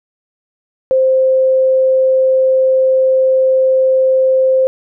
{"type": "tone", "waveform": "sine", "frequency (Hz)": 523.3, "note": "C5", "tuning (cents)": 0, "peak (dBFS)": -8, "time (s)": [0.91, 4.67], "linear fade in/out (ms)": 0, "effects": []}